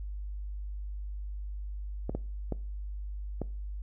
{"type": "clicks", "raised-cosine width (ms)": 2, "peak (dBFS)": -19, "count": 4, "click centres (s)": [2.095, 2.15, 2.523, 3.417], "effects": ["noise-tail reverb RT60 0.4 s tail -21 dB re dry", "added 50 Hz sine -35 dBFS peak until 3.82 s"]}